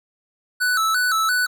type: tone with vibrato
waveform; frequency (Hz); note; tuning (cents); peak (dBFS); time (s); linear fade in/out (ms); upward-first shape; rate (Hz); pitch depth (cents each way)
square; 1396.9; F6; 0; -18; 0.6-1.47; 20; square; 2.9; 110
effects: none